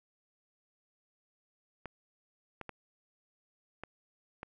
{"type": "clicks", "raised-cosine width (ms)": 0.5, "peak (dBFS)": -26, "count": 5, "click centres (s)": [1.857, 2.613, 2.693, 3.836, 4.431], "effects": []}